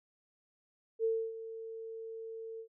sine tone with ADSR envelope, 450 Hz, A4, 39 cents sharp, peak -27 dBFS, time 0.99-2.68 s, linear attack 52 ms, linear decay 280 ms, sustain -14 dB, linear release 83 ms, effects none

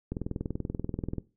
click train, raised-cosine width 3 ms, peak -19 dBFS, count 23, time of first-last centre 0.12-1.183 s, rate 20.7 Hz, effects noise-tail reverb RT60 0.3 s tail -19 dB re dry

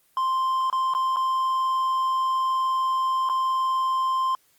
triangle tone with dropouts, 1046.5 Hz, C6, in tune, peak -19 dBFS, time 0.17-4.35 s, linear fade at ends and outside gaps 1 ms, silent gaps 0.7-0.727 / 0.937-0.949 / 1.161-1.168 / 3.29-3.297 s, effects white hiss -63 dBFS RMS until 4.58 s + Opus 24 kbps

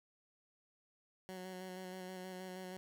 15% pulse tone with vibrato, 185 Hz, F#3, in tune, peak -39 dBFS, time 1.29-2.77 s, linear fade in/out 0 ms, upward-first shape square, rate 6.3 Hz, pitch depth 18 cents each way, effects none

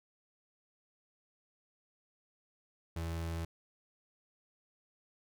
35% pulse tone, 82.9 Hz, E2, 10 cents sharp, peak -34 dBFS, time 2.96-3.45 s, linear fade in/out 5 ms, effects none

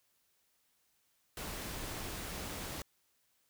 pink noise, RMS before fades -42 dBFS, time 1.37-2.82 s, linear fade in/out 2 ms, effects white hiss -75 dBFS RMS until 3.49 s

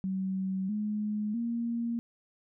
sine tone with pitch steps, 190 / 210.8 / 233.9 Hz, F#3 / G#3 / A#3, +46 / +26 / +6 cents, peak -29 dBFS, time 0.04-1.99 s, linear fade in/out 0 ms, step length 650 ms, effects none

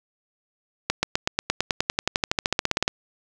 accelerating click train, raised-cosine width 0.2 ms, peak -3 dBFS, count 24, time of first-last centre 0.9-2.879 s, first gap 130 ms, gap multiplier 0.96, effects none

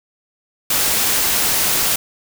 white noise, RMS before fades -17 dBFS, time 0.7-1.96 s, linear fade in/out 5 ms, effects none

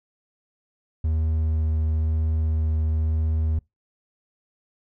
triangle tone with vibrato, 78.8 Hz, D#2, 23 cents sharp, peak -18 dBFS, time 1.04-3.59 s, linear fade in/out 5 ms, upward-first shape sine, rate 1 Hz, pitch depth 8 cents each way, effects noise-tail reverb RT60 0.2 s tail -25 dB re dry

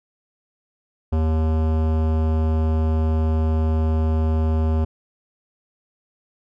sine tone with hard clipping, 79.2 Hz, D#2, 31 cents sharp, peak -19 dBFS, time 1.12-4.85 s, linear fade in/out 10 ms, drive 18 dB, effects none

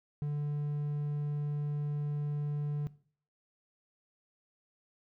triangle tone, 146.83 Hz, D3, in tune, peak -29 dBFS, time 0.22-2.87 s, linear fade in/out 0 ms, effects noise-tail reverb RT60 0.5 s tail -19 dB re dry

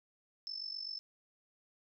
sine tone with amplitude modulation, 5274 Hz, E8, in tune, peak -36 dBFS, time 0.47-0.99 s, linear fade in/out 0 ms, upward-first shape sine, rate 47.9 Hz, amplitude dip 80%, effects none

